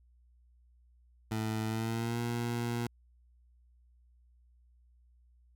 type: tone with pitch glide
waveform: 20% pulse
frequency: 110 to 118.58 Hz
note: A2 to A#2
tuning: 0 to +30 cents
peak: -27 dBFS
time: 1.31-2.87 s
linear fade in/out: 5 ms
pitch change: +130 cents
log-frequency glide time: 1.67-2.2 s
effects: added 60 Hz sine -61 dBFS peak until 5.55 s